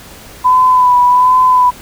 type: tone with vibrato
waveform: sine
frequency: 1000 Hz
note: B5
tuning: 21 cents sharp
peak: -5 dBFS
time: 0.44-1.71 s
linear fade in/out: 20 ms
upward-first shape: sine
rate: 1.3 Hz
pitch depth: 30 cents each way
effects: pink hiss -35 dBFS RMS until 1.81 s